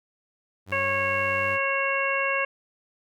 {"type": "tone", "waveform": "sawtooth", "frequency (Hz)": 96.3, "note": "G2", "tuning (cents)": -30, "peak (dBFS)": -32, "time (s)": [0.66, 1.59], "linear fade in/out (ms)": 50}
{"type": "harmonic tone", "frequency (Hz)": 548, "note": "C#5", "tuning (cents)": -20, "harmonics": [1, 2, 3, 4, 5], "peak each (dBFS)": [-29, -29, -29, -29, -29], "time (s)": [0.72, 2.45], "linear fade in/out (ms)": 5}
{"effects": []}